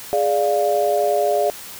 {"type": "chord", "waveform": "sine", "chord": "D diminished", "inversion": "second", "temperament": "equal", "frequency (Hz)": [415.3, 587.3, 698.5], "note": ["Ab4", "D5", "F5"], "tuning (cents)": [0, 0, 0], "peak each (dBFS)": [-21, -19, -20], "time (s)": [0.13, 1.5], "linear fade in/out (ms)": 0, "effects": ["white hiss -36 dBFS RMS until 1.79 s"]}